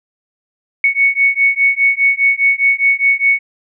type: beating tone pair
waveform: sine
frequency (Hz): 2217 / 2221.9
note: C#7 / C#7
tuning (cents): 0 / +3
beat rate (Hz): 4.9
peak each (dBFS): -13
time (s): 0.84-3.39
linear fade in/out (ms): 2
effects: none